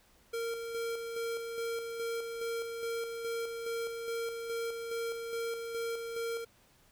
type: tone with tremolo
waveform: square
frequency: 462 Hz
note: A#4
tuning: 16 cents flat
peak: -34 dBFS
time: 0.33-6.45 s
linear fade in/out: 10 ms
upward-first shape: square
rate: 2.4 Hz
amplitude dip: 40%
effects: pink hiss -65 dBFS RMS until 6.91 s